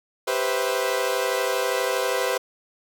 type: chord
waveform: sawtooth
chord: C major seventh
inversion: second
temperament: equal with one note detuned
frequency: 392 / 493.9 / 526.3 / 659.3 Hz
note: G4 / B4 / C5 / E5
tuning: 0 / 0 / +10 / 0 cents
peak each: -25 / -22 / -23 / -27 dBFS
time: 0.27-2.38 s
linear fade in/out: 10 ms
effects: none